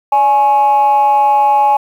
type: tone with amplitude modulation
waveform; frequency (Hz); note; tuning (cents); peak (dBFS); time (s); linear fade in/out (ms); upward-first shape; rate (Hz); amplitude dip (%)
sine; 838; G#5; +15; -3; 0.12-1.77; 5; sine; 257; 65
effects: tanh soft clip ceiling -3 dBFS + 7-bit